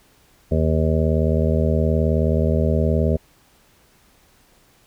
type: harmonic tone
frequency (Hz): 79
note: D#2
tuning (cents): +27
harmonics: 1 / 2 / 3 / 5 / 6 / 7 / 8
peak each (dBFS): -19 / -22 / -24 / -26 / -27 / -27 / -28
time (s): 0.51-3.17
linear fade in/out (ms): 10
effects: pink hiss -56 dBFS RMS until 4.86 s